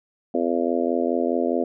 harmonic tone, 84.8 Hz, E2, 50 cents sharp, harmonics 3 / 4 / 5 / 6 / 7 / 8, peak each -25 / -26 / -27 / -28 / -28 / -29 dBFS, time 0.34-1.64 s, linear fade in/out 5 ms, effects none

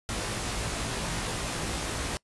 pink noise with comb filter, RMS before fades -32 dBFS, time 0.09-2.17 s, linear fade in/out 0 ms, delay 18 ms, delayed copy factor +0.7, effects noise-tail reverb RT60 0.1 s tail -23 dB re dry + resampled to 24000 Hz

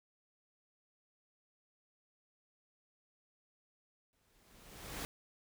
pink noise with exponential growth, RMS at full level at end -40 dBFS, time 4.13-5.05 s, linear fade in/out 0 ms, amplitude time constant 200 ms, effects none

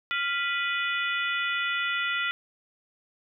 harmonic tone with a mistuned harmonic, 493.9 Hz, B4, in tune, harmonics 3 / 4 / 5 / 6 / 7, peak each -29 / -31 / -33 / -35 / -36 dBFS, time 0.11-2.31 s, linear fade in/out 0 ms, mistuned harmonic 3, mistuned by -110 cents, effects none

